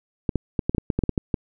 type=clicks; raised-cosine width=3 ms; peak=-8 dBFS; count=12; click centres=0.292 / 0.357 / 0.592 / 0.695 / 0.748 / 0.782 / 0.902 / 0.99 / 1.037 / 1.093 / 1.178 / 1.342 s; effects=none